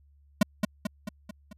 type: tone with echo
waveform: square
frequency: 207.7 Hz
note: G#3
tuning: in tune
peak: -17 dBFS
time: 0.41-0.43 s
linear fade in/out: 5 ms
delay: 220 ms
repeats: 5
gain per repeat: -5 dB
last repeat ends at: 1.53 s
effects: added 71 Hz sine -57 dBFS peak until 1.57 s + resampled to 32000 Hz